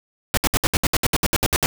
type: noise bursts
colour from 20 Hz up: pink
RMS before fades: -18 dBFS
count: 14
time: 0.34-1.66 s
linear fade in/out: 0 ms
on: 33 ms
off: 66 ms
effects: none